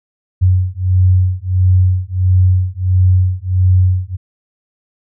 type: beating tone pair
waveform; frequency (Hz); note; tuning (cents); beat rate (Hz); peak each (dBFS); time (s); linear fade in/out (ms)
sine; 91.4 / 92.9; F#2 / F#2; -21 / +7; 1.5; -12; 0.41-4.17; 20
effects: none